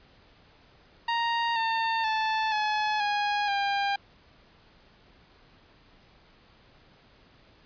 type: tone with pitch steps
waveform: sawtooth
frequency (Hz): 932.3 / 904.2 / 876.9 / 850.5 / 824.8 / 800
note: A#5 / A5 / A5 / G#5 / G#5 / G5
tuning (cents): 0 / +47 / -6 / +41 / -12 / +35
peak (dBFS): -21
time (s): 1.08-3.96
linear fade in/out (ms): 5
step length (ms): 480
effects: pink hiss -58 dBFS RMS until 7.65 s + resampled to 11025 Hz